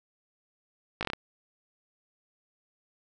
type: slowing click train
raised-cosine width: 0.3 ms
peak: -14 dBFS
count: 6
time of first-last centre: 1.01-1.134 s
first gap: 18 ms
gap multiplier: 1.16
effects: none